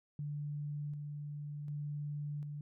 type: tone with tremolo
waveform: sine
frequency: 146.83 Hz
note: D3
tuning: in tune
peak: -37 dBFS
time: 0.19-2.61 s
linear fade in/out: 2 ms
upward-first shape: square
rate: 0.67 Hz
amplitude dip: 30%
effects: none